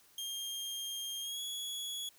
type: tone with pitch glide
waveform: sawtooth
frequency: 3212 to 3362 Hz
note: G7 to G#7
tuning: +41 to +20 cents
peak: -35 dBFS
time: 0.18-2.09 s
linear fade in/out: 2 ms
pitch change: +79 cents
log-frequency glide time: 1.21-1.41 s
effects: white hiss -64 dBFS RMS until 2.18 s